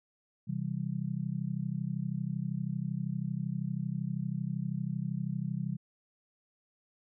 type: chord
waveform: sine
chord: C major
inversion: none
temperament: just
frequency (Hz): 130.81 / 163.52 / 196.22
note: C3 / E3 / G3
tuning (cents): 0 / -14 / +2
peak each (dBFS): -36 / -35 / -37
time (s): 0.47-5.77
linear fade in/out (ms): 20
effects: none